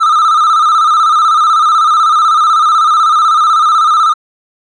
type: tone with vibrato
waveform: triangle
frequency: 1271 Hz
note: D#6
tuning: 36 cents sharp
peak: -4 dBFS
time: 0-4.14 s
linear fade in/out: 20 ms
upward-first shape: square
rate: 16 Hz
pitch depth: 68 cents each way
effects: resampled to 22050 Hz